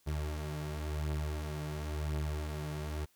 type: beating tone pair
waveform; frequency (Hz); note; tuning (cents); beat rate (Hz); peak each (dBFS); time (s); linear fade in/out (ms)
30% pulse; 74.8 / 75.75; D2 / D#2; +32 / -46; 0.95; -38 / -33; 0.06-3.06; 20
effects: white hiss -70 dBFS RMS until 3.15 s